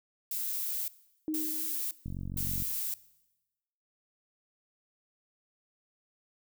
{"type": "noise bursts", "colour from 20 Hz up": "violet", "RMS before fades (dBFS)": -34, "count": 3, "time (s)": [0.31, 2.94], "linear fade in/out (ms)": 2, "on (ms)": 570, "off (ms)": 460}
{"type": "tone with exponential decay", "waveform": "sine", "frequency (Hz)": 311.1, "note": "D#4", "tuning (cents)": 0, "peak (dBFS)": -28, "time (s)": [1.28, 1.93], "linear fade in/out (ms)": 1, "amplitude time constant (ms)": 140}
{"type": "click train", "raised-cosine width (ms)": 5, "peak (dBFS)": -26, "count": 27, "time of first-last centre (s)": [2.06, 2.623], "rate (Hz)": 46.2}
{"effects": ["noise-tail reverb RT60 1.0 s tail -20 dB re dry"]}